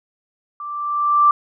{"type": "tone with level ramp", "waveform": "sine", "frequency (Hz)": 1174.7, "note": "D6", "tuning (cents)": 0, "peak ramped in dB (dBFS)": [-28, -8], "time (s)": [0.6, 1.31], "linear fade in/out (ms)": 2, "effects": []}